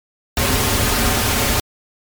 pink noise with comb filter, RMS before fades -17 dBFS, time 0.37-1.6 s, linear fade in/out 2 ms, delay 6.1 ms, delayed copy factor -0.65, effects MP3 96 kbps

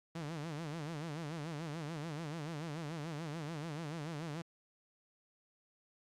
sawtooth tone with vibrato, 156.4 Hz, D#3, 9 cents sharp, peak -36 dBFS, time 0.15-4.42 s, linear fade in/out 5 ms, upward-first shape sine, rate 6.9 Hz, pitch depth 150 cents each way, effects low-pass 8000 Hz 12 dB/octave + Opus 48 kbps

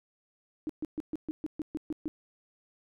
sine tone bursts, 309.2 Hz, D#4, 11 cents flat, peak -30 dBFS, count 10, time 0.67-2.08 s, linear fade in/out 0 ms, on 24 ms, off 130 ms, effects none

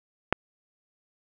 click, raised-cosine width 0.5 ms, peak -5 dBFS, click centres 0.326 s, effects none

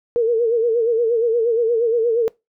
sine tone with vibrato, 462.1 Hz, A#4, 15 cents flat, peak -14 dBFS, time 0.16-2.28 s, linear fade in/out 0 ms, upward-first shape sine, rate 8.5 Hz, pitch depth 78 cents each way, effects noise-tail reverb RT60 0.2 s tail -22 dB re dry

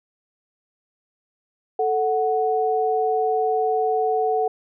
sine tone pair together, 440 / 740 Hz, A4 / F#5, 0 / 0 cents, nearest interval major sixth, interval 900 cents, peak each -21 dBFS, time 1.79-4.48 s, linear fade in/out 5 ms, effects none

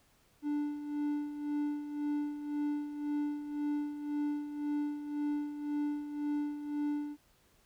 triangle tone with tremolo, 293.8 Hz, D4, 1 cent sharp, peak -28 dBFS, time 0.42-7.17 s, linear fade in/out 50 ms, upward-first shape sine, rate 1.9 Hz, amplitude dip 65%, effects pink hiss -68 dBFS RMS until 7.65 s

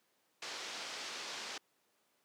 white low-pass noise, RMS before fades -44 dBFS, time 0.42-1.58 s, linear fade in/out 5 ms, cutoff 5700 Hz, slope 24 dB/octave, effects pink hiss -75 dBFS RMS until 2.24 s + high-pass 300 Hz 12 dB/octave

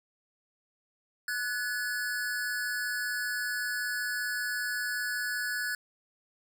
square tone pair together, 1480 / 1705.2 Hz, F#6 / G#6, 0 / +45 cents, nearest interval major second, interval 245 cents, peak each -34 / -34 dBFS, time 1.28-5.75 s, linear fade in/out 2 ms, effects none

